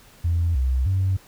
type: tone with pitch steps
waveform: sine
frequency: 84.6 / 64.6 / 94.9 Hz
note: E2 / C2 / F#2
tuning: +45 / -21 / +44 cents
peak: -17 dBFS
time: 0.24-1.17 s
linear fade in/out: 10 ms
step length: 310 ms
effects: tanh soft clip ceiling -14 dBFS + pink hiss -51 dBFS RMS until 1.27 s